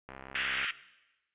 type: click train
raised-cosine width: 0.5 ms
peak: -29 dBFS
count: 38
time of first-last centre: 0.09-0.644 s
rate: 66.8 Hz
type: band-pass noise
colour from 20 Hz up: pink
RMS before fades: -33 dBFS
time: 0.35-0.71 s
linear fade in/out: 2 ms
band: 1400 to 3200 Hz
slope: 48 dB/octave
effects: noise-tail reverb RT60 1.0 s tail -17 dB re dry + resampled to 8000 Hz